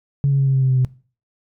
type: tone with pitch steps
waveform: sine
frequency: 140 / 138.23 / 136.49 / 134.76 / 133.06 / 131.38 / 129.72 / 128.08 Hz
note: C#3 / C#3 / C#3 / C#3 / C3 / C3 / C3 / C3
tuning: +18 / -5 / -26 / -49 / +29 / +7 / -15 / -37 cents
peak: -12 dBFS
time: 0.24-0.848 s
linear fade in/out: 0 ms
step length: 76 ms
effects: noise-tail reverb RT60 0.4 s tail -21 dB re dry + tanh soft clip ceiling -9 dBFS